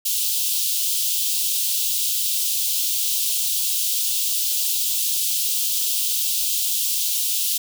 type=high-pass noise; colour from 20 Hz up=white; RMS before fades=-22 dBFS; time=0.05-7.58 s; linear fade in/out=10 ms; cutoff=2900 Hz; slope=48 dB/octave; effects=none